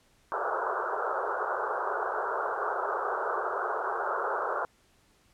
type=band-pass noise; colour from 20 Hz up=white; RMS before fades=-31 dBFS; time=0.32-4.65 s; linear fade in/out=0 ms; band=370 to 1500 Hz; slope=96 dB/octave; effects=pink hiss -65 dBFS RMS until 5.33 s + low-pass 11000 Hz 12 dB/octave